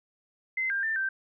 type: tone with pitch steps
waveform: sine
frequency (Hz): 2062 / 1594 / 1785 / 1562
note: C7 / G6 / A6 / G6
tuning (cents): -26 / +28 / +24 / -7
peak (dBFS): -26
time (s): 0.57-1.09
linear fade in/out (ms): 5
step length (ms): 130
effects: none

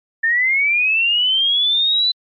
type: linear sweep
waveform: sine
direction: up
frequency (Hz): 1782 to 4022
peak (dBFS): -13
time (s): 0.23-2.12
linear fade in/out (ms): 10
effects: MP3 48 kbps

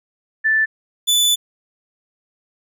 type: tone pair in turn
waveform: sine / sawtooth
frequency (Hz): 1760 / 3486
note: A6 / A7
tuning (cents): 0 / -17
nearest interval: octave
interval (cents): 1183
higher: second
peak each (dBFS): -13 / -10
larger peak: second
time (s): 0.44-0.66 / 1.07-1.36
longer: second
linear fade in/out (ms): 20
effects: none

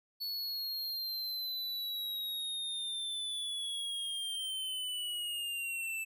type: linear sweep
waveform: square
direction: down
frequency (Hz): 4428 to 2637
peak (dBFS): -36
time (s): 0.2-6.05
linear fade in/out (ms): 20
effects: none

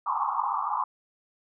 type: band-pass noise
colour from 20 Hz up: white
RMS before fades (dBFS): -28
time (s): 0.06-0.84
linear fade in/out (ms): 5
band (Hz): 800 to 1200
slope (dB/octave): 96
effects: none

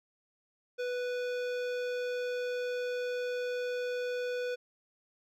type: tone with hard clipping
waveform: sine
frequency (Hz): 493.9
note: B4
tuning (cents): 0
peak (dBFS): -34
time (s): 0.78-4.56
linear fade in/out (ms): 20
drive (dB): 16
effects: none

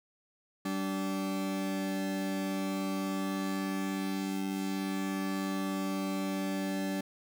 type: tone pair together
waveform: 40% pulse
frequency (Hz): 193.13 / 289.8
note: G3 / D4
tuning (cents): -26 / -23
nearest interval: perfect fifth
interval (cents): 703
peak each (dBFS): -33 / -34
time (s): 0.65-7.01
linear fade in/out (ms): 5
effects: none

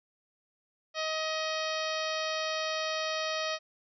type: harmonic tone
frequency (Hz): 630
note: D#5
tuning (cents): +21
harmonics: 1 / 2 / 3 / 4 / 5 / 6 / 7 / 8 / 9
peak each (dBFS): -34 / -37 / -39 / -40 / -41 / -42 / -42 / -43 / -44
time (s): 0.94-3.59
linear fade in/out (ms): 50
effects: none

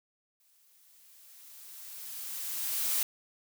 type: noise with exponential growth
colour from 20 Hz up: blue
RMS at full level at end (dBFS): -28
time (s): 0.4-3.03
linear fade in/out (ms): 2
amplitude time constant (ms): 570
effects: none

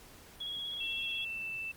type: tone with vibrato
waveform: sine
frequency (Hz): 3322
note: G#7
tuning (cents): 0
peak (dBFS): -36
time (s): 0.4-1.25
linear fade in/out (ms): 10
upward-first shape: square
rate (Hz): 16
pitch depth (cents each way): 18
type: clicks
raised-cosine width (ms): 0.2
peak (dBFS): -39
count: 5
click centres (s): 0.403 / 0.737 / 0.769 / 0.962 / 1.113
type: tone with pitch glide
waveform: sine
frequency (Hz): 2700 to 2654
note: E7 to E7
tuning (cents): +41 to +11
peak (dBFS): -36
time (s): 0.8-1.72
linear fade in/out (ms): 10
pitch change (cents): -30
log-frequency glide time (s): 0.97-1.51
effects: pink hiss -55 dBFS RMS until 1.76 s + Opus 48 kbps

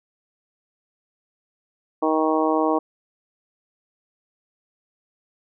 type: harmonic tone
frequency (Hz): 157.3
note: D#3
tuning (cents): +19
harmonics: 2 / 3 / 4 / 5 / 6 / 7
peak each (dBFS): -22 / -24 / -25 / -26 / -27 / -27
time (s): 2.02-2.79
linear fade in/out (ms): 10
effects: none

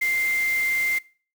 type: tone in noise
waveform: sine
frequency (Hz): 2093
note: C7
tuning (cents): 0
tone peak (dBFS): -20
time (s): 0.01-0.99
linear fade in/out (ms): 10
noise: white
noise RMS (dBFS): -36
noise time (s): 0.01-0.99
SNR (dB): +13
effects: noise-tail reverb RT60 0.4 s tail -22 dB re dry

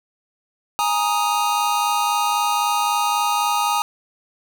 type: chord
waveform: square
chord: Ab suspended second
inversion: none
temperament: just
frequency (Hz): 830.6 / 934.4 / 1245.9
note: Ab5 / Bb5 / Eb6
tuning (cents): 0 / +4 / +2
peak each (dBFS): -23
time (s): 0.79-3.82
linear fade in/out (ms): 0
effects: none

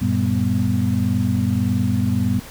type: tone cluster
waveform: sine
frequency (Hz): 95.6 / 117.3 / 196.3 / 245.5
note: G2 / A#2 / G3 / B3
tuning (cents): -43 / +11 / +3 / -10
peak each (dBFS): -22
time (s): 0.01-2.4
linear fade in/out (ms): 10
effects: pink hiss -39 dBFS RMS until 2.5 s

